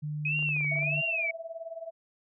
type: tone with pitch glide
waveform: sine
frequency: 150 to 148.19 Hz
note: D3 to D3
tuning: +37 to +16 cents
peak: -31 dBFS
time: 0.02-1.02 s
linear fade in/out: 20 ms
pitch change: -21 cents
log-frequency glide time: 0.27-0.78 s
type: tone with vibrato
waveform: sine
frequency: 2489 Hz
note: D#7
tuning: in tune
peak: -27 dBFS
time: 0.25-1.31 s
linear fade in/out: 5 ms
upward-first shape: sine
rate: 1.6 Hz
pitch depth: 190 cents each way
type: clicks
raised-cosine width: 1 ms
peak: -35 dBFS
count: 9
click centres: 0.392 / 0.426 / 0.489 / 0.565 / 0.608 / 0.646 / 0.758 / 0.789 / 0.828 s
type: tone with tremolo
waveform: sine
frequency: 659.3 Hz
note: E5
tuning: in tune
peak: -33 dBFS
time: 0.71-1.91 s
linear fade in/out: 10 ms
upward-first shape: triangle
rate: 19 Hz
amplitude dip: 90%
effects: none